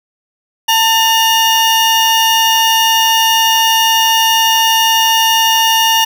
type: tone pair together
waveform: 35% pulse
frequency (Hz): 898 / 2851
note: A5 / F7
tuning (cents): +35 / +35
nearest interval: octave + minor sixth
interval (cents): 2000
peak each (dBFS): -10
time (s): 0.68-6.05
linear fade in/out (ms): 10
effects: none